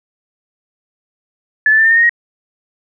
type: tone with pitch steps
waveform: sine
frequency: 1728 / 1753.1 / 1778.6 / 1804.5 / 1830.8 / 1857.4 / 1884.4 Hz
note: A6 / A6 / A6 / A6 / A#6 / A#6 / A#6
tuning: -32 / -7 / +18 / +43 / -32 / -7 / +18 cents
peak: -7 dBFS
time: 1.66-2.094 s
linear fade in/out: 2 ms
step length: 62 ms
effects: none